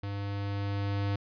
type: tone with level ramp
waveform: square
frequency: 100.4 Hz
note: G2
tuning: 42 cents sharp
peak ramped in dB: -34 to -28 dBFS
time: 0.03-1.16 s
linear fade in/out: 5 ms
effects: resampled to 11025 Hz